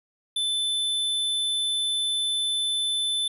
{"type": "tone", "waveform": "square", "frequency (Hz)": 3520, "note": "A7", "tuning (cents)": 0, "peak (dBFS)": -24, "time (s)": [0.36, 3.28], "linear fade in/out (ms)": 5, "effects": ["resampled to 32000 Hz"]}